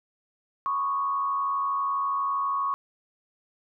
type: tone with frequency modulation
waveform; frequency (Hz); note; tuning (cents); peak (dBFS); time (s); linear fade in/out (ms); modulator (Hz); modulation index
sine; 1108.7; C#6; 0; -24; 0.66-2.74; 0; 92.3; 0.64
effects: none